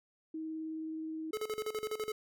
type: tone with vibrato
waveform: sine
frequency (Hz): 317.2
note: D#4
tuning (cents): +33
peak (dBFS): -37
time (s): 0.34-1.31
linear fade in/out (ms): 5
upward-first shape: triangle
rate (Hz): 19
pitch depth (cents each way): 11
type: tone with tremolo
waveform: square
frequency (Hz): 430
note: A4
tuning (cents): -40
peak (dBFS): -34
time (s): 1.33-2.12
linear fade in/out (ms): 5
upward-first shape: square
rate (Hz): 12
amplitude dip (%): 80
effects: none